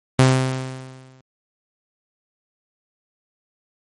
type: tone with exponential decay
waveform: sawtooth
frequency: 130.4 Hz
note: C3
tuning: 5 cents flat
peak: -5 dBFS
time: 0.19-1.21 s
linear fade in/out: 2 ms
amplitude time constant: 220 ms
effects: MP3 48 kbps